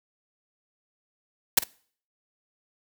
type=noise with echo; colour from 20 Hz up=white; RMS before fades=-17 dBFS; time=1.57-1.59 s; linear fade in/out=5 ms; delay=49 ms; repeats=1; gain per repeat=-14 dB; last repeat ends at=1.639 s; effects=noise-tail reverb RT60 0.5 s tail -23 dB re dry + high-pass 60 Hz 12 dB/octave